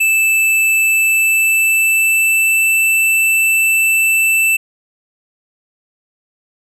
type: tone with pitch glide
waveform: square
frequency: 2637 to 2655 Hz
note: E7 to E7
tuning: 0 to +12 cents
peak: -11 dBFS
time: 0-4.57 s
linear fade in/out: 10 ms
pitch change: +12 cents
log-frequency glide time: 0.81-2.73 s
effects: none